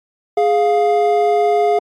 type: tone pair together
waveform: triangle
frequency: 416.1 / 702 Hz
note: G#4 / F5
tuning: +3 / +9 cents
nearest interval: major sixth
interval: 906 cents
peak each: -12 dBFS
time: 0.37-1.79 s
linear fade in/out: 5 ms
effects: MP3 64 kbps